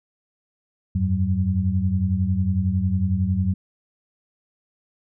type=tone cluster; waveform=sine; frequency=86.9 / 97.9 / 188.6 Hz; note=F2 / G2 / F#3; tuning=-8 / -2 / +33 cents; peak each=-23 dBFS; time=0.95-3.54 s; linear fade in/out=5 ms; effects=none